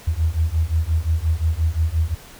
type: beating tone pair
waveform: sine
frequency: 77.78 / 83.48 Hz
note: D#2 / E2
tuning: 0 / +22 cents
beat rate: 5.7 Hz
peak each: -20 dBFS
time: 0.07-2.15 s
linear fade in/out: 10 ms
effects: pink hiss -43 dBFS RMS until 2.39 s